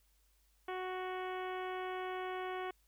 harmonic tone, 370 Hz, F#4, in tune, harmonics 1 / 2 / 3 / 4 / 5 / 6 / 7 / 8 / 9, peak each -41 / -43 / -46 / -50 / -51 / -52 / -58 / -57 / -60 dBFS, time 0.68-2.71 s, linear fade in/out 5 ms, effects added 50 Hz sine -70 dBFS peak until 2.87 s + white hiss -75 dBFS RMS until 2.87 s

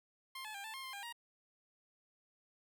15% pulse tone with pitch steps, 1058 / 861 / 798 / 880 / 1066 / 1050 / 802 / 943 Hz, C6 / A5 / G5 / A5 / C6 / C6 / G5 / A#5, +19 / -38 / +31 / 0 / +32 / +6 / +39 / +20 cents, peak -38 dBFS, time 0.35-1.126 s, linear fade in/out 5 ms, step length 97 ms, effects none

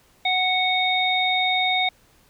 harmonic tone, 740 Hz, F#5, in tune, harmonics 1 / 3 / 5, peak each -23 / -23 / -23 dBFS, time 0.25-1.89 s, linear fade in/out 5 ms, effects pink hiss -58 dBFS RMS until 2.29 s

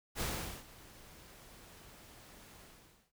pink noise with ADSR envelope, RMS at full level -36 dBFS, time 0.15-3.12 s, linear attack 55 ms, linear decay 430 ms, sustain -20 dB, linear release 510 ms, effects none

